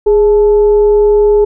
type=tone with frequency modulation; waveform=sine; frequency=415.3 Hz; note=G#4; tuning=in tune; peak=-5 dBFS; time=0.06-1.45 s; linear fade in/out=10 ms; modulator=455 Hz; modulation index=0.28; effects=none